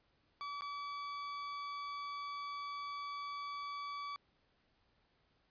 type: tone with dropouts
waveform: 40% pulse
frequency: 1146 Hz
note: D6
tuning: 43 cents flat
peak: -40 dBFS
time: 0.41-4.16 s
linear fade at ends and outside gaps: 0 ms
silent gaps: 0.609-0.62 s
effects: pink hiss -75 dBFS RMS until 5.5 s + resampled to 11025 Hz